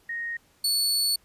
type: tone pair in turn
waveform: sine / sawtooth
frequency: 1864.7 / 4435 Hz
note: A#6 / C#8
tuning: 0 / 0 cents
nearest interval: octave + minor third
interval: 1500 cents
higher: second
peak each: -29 / -19 dBFS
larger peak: second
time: 0.09-0.37 / 0.64-1.16 s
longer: second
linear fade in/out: 5 ms
effects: pink hiss -62 dBFS RMS until 1.24 s + resampled to 32000 Hz